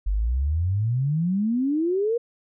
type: exponential sweep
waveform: sine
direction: up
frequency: 46.16 to 484.3 Hz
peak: -20 dBFS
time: 0.06-2.18 s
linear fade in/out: 10 ms
effects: none